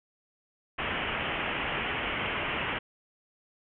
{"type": "low-pass noise", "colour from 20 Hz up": "white", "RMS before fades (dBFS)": -32, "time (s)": [0.78, 2.79], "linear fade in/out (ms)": 10, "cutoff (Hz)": 3100, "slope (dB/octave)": 96, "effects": []}